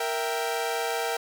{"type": "chord", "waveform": "sawtooth", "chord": "E diminished", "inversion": "second", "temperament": "equal", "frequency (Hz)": [466.2, 659.3, 784], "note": ["Bb4", "E5", "G5"], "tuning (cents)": [0, 0, 0], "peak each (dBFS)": [-26, -29, -27], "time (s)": [0, 1.17], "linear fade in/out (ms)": 5, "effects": []}